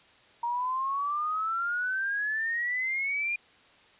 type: exponential sweep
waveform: sine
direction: up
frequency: 937 to 2427 Hz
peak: -27 dBFS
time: 0.43-3.36 s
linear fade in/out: 5 ms
effects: white hiss -58 dBFS RMS until 3.99 s + resampled to 8000 Hz